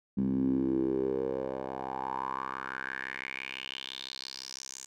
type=tone with band-pass filter sweep; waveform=10% pulse; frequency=65.9 Hz; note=C2; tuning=13 cents sharp; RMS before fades=-34 dBFS; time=0.17-4.86 s; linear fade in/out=10 ms; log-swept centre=210 to 7000 Hz; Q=5.3; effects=none